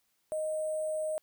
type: tone with sample-and-hold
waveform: sine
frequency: 623 Hz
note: D#5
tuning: 2 cents sharp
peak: -30 dBFS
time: 0.32-1.18 s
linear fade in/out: 0 ms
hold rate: 8820 Hz
effects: white hiss -75 dBFS RMS until 1.22 s